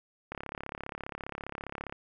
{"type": "click train", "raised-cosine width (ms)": 0.5, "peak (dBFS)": -22, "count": 57, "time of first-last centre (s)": [0.32, 1.925], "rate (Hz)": 34.9, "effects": []}